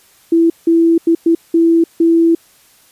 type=tone bursts at uneven times; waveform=sine; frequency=332.3 Hz; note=E4; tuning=14 cents sharp; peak=-7 dBFS; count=6; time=0.32-0.5 / 0.67-0.98 / 1.07-1.15 / 1.26-1.35 / 1.54-1.84 / 2-2.35 s; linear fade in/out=5 ms; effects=white hiss -49 dBFS RMS until 2.91 s + resampled to 32000 Hz